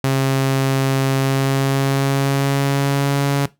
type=tone with pitch glide; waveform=sawtooth; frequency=135 to 140.33 Hz; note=C#3 to C#3; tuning=-45 to +22 cents; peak=-11 dBFS; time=0.04-3.46 s; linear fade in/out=2 ms; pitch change=+67 cents; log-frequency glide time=1.18-3.24 s; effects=noise-tail reverb RT60 0.2 s tail -18 dB re dry